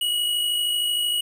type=tone pair together; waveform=square; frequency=2907 / 2960 Hz; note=F#7 / F#7; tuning=-31 / 0 cents; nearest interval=unison; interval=31 cents; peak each=-22 / -33 dBFS; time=0.01-1.21 s; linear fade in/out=5 ms; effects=9-bit